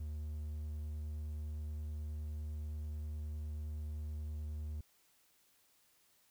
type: tone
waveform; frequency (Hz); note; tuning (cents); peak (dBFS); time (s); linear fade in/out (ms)
triangle; 75.8; D#2; -45; -37; 0-4.81; 5
effects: white hiss -71 dBFS RMS until 6.3 s